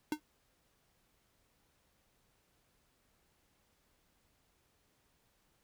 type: tone with exponential decay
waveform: square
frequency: 303.8 Hz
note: D#4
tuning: 41 cents flat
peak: -29 dBFS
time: 0.12-0.2 s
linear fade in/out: 2 ms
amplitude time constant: 16 ms
effects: pink hiss -74 dBFS RMS until 5.63 s